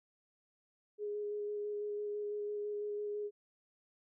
sine tone with vibrato, 415.3 Hz, G#4, in tune, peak -36 dBFS, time 0.98-3.31 s, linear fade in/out 50 ms, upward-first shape square, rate 6 Hz, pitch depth 9 cents each way, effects none

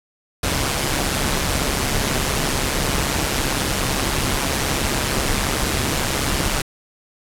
pink noise with amplitude modulation, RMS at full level -18 dBFS, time 0.43-6.62 s, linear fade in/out 5 ms, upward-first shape sine, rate 138 Hz, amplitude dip 60%, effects low-pass 12000 Hz 12 dB/octave

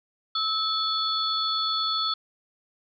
sine tone cluster, 1305 / 3458 / 4386 Hz, E6 / A7 / C#8, -18 / -31 / -19 cents, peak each -28 dBFS, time 0.35-2.14 s, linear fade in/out 5 ms, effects none

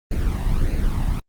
brown noise with flanger, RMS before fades -20 dBFS, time 0.11-1.2 s, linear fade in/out 5 ms, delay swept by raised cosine 0.44 to 1.08 ms, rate 1.6 Hz, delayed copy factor +0.6, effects Opus 32 kbps

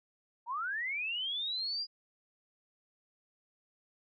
sine linear sweep, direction up, 890 to 4905 Hz, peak -33 dBFS, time 0.46-1.87 s, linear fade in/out 50 ms, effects none

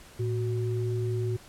sine tone pair together, 112.64 / 370 Hz, A2 / F#4, +41 / 0 cents, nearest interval octave + major sixth, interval 2059 cents, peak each -27 / -32 dBFS, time 0.19-1.37 s, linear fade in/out 10 ms, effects pink hiss -51 dBFS RMS until 1.48 s + low-pass 12000 Hz 12 dB/octave

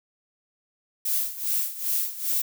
violet noise with tremolo, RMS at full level -24 dBFS, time 1.05-2.42 s, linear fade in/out 5 ms, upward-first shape sine, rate 2.5 Hz, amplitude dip 80%, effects none

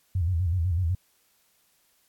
sine tone with vibrato, 87.31 Hz, F2, in tune, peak -22 dBFS, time 0.15-0.95 s, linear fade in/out 5 ms, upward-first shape square, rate 8 Hz, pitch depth 110 cents each way, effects white hiss -66 dBFS RMS until 2.08 s + AAC 64 kbps

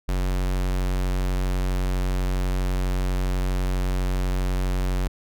square tone, 46.1 Hz, F#1, 6 cents flat, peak -22 dBFS, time 0.08-5.08 s, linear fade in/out 10 ms, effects none

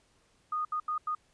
sine tone bursts at uneven times, 1234 Hz, D#6, 15 cents flat, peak -29 dBFS, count 4, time 0.52-0.65 / 0.72-0.8 / 0.88-0.98 / 1.07-1.15 s, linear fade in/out 5 ms, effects pink hiss -68 dBFS RMS until 1.33 s + resampled to 22050 Hz

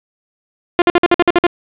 sawtooth tone bursts, 349.2 Hz, F4, in tune, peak -3 dBFS, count 9, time 0.79-1.467 s, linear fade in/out 0 ms, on 29 ms, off 52 ms, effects resampled to 8000 Hz + 7-bit

